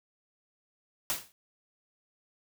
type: noise with exponential decay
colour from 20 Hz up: white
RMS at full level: -27 dBFS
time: 1.1-1.32 s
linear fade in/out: 0 ms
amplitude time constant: 46 ms
effects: none